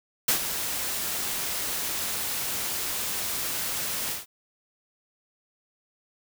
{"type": "noise with ADSR envelope", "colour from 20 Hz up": "white", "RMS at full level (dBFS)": -21, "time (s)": [0.28, 4.26], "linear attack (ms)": 6, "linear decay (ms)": 100, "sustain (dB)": -9, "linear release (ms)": 150, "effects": []}